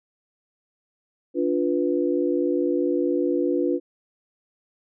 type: chord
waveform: sine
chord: B diminished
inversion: first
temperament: equal with one note detuned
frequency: 289.3 / 349.2 / 493.9 Hz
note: D4 / F4 / B4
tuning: -26 / 0 / 0 cents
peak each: -24 / -23 / -26 dBFS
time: 1.34-3.8 s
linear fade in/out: 50 ms
effects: none